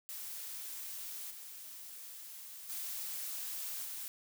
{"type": "noise with level steps", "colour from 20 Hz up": "blue", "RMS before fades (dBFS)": [-44, -49, -41, -43], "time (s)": [0.09, 4.08], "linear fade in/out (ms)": 0, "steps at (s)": [1.3, 2.69, 3.84], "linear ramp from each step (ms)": 10, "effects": []}